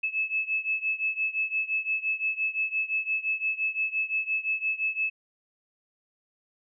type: beating tone pair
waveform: sine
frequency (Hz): 2600 / 2605.8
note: E7 / E7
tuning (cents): -24 / -21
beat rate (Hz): 5.8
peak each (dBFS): -28 / -30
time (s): 0.03-5.1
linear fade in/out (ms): 10
effects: none